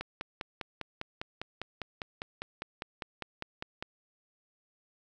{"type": "click train", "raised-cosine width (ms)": 0.3, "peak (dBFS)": -20, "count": 20, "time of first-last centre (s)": [0.01, 3.825], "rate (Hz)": 4.98, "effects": []}